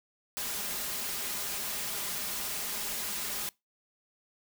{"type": "noise with comb filter", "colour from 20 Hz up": "white", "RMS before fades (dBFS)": -35, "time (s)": [0.37, 3.49], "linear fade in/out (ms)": 0, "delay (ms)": 4.9, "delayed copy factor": 0.5, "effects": ["noise-tail reverb RT60 0.2 s tail -23 dB re dry"]}